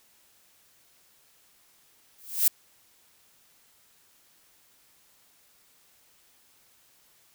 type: noise with exponential growth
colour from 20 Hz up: violet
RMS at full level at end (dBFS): -17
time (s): 2.18-2.48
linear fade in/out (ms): 5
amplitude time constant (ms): 64
effects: white hiss -62 dBFS RMS until 7.34 s